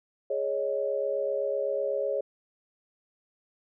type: chord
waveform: sine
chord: Ab suspended fourth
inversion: none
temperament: equal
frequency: 415.3 / 554.4 / 622.3 Hz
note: Ab4 / Db5 / Eb5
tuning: 0 / 0 / 0 cents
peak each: -32 / -28 / -34 dBFS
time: 0.3-2.21 s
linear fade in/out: 5 ms
effects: none